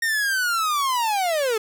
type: linear sweep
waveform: 45% pulse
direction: down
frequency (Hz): 1852 to 419.4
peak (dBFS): -20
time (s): 0.02-1.58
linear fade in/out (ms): 5
effects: none